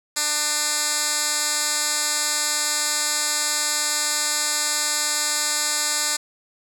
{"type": "tone with band-pass filter", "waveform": "10% pulse", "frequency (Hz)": 298.4, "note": "D4", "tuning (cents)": 28, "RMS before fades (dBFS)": -23, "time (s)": [0.16, 6.17], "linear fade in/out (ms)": 10, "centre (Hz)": 7400, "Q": 1.4, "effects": []}